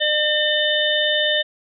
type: harmonic tone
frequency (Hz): 603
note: D5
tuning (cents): +46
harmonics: 1 / 3 / 5 / 6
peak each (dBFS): -22 / -22 / -22 / -22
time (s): 0-1.43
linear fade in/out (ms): 20
effects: none